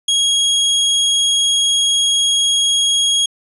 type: tone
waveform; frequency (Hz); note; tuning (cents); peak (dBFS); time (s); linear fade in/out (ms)
sawtooth; 3292; G#7; -16; -9; 0.08-3.26; 5
effects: resampled to 24000 Hz